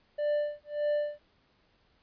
triangle tone with tremolo, 591 Hz, D5, 11 cents sharp, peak -23 dBFS, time 0.18-1.19 s, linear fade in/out 10 ms, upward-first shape sine, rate 1.7 Hz, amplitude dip 100%, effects pink hiss -68 dBFS RMS until 2.02 s + resampled to 11025 Hz

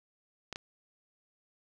clicks, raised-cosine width 0.2 ms, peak -21 dBFS, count 2, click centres 0.527 / 0.559 s, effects none

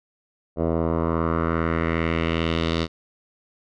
10% pulse tone with low-pass filter sweep, 82.41 Hz, E2, in tune, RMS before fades -23 dBFS, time 0.56-2.88 s, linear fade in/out 50 ms, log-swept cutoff 670 to 4300 Hz, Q 2.3, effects none

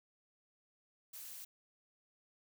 blue noise with amplitude modulation, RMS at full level -45 dBFS, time 1.13-1.45 s, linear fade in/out 10 ms, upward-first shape sine, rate 267 Hz, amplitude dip 90%, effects none

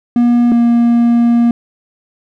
triangle tone pair in turn, 239.6 / 236 Hz, A#3 / A#3, +48 / +22 cents, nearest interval unison, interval 26 cents, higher first, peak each -5 dBFS, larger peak neither, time 0.16-0.52 / 0.52-1.51 s, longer second, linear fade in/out 2 ms, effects none

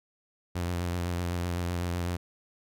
sawtooth tone with vibrato, 87.6 Hz, F2, 6 cents sharp, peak -25 dBFS, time 0.55-2.17 s, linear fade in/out 10 ms, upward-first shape sine, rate 7.9 Hz, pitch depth 30 cents each way, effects none

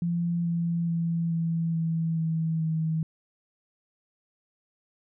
sine tone with pitch steps, 171.3 / 169.33 / 167.39 / 165.46 / 163.56 / 161.69 / 159.83 Hz, F3 / E3 / E3 / E3 / E3 / E3 / D#3, -33 / +47 / +27 / +7 / -13 / -33 / +47 cents, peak -24 dBFS, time 0.02-3.03 s, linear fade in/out 2 ms, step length 430 ms, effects none

